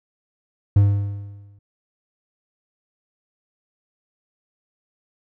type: tone with exponential decay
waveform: triangle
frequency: 100.8 Hz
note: G2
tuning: 49 cents sharp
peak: -7 dBFS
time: 0.76-1.59 s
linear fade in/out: 5 ms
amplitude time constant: 180 ms
effects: none